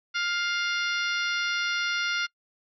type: harmonic tone with a mistuned harmonic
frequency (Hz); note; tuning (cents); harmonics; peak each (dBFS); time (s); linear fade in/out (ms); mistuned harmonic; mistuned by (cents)
702; F5; +9; 2 / 3 / 4 / 5 / 6 / 7 / 8; -28 / -32 / -34 / -36 / -38 / -39 / -40; 0.14-2.27; 20; 6; +16
effects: noise-tail reverb RT60 0.1 s tail -25 dB re dry